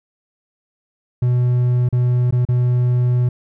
triangle tone with dropouts, 123.47 Hz, B2, in tune, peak -11 dBFS, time 1.22-3.29 s, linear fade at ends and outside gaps 5 ms, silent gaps 1.889-1.926 / 2.309-2.324 / 2.452-2.487 s, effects none

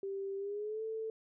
sine tone with pitch glide, 392 to 442.6 Hz, G4 to A4, 0 to +10 cents, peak -36 dBFS, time 0.03-1.1 s, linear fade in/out 2 ms, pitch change +210 cents, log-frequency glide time 0.37-0.83 s, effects none

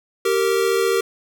square tone pair together, 388.6 / 463.3 Hz, G4 / A#4, -15 / -11 cents, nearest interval minor third, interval 304 cents, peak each -20 dBFS, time 0.25-1.01 s, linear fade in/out 5 ms, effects none

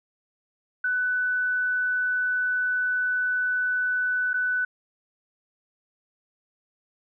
sine tone with dropouts, 1495 Hz, F#6, 17 cents sharp, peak -22 dBFS, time 0.84-4.65 s, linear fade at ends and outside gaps 5 ms, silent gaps 4.333-4.34 s, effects none

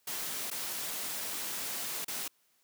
white noise with dropouts, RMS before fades -37 dBFS, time 0.07-2.28 s, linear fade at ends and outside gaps 5 ms, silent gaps 0.503-0.512 / 2.047-2.08 s, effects white hiss -71 dBFS RMS until 2.63 s + high-pass 150 Hz 12 dB/octave

